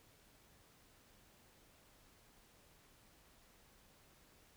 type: silence
effects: pink hiss -67 dBFS RMS until 4.56 s